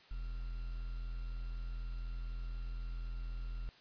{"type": "tone with quantisation", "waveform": "triangle", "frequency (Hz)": 42, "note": "E1", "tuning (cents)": 33, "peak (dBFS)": -36, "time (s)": [0.11, 3.69], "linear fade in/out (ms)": 0, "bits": 10, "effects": ["white hiss -61 dBFS RMS until 3.8 s", "resampled to 11025 Hz"]}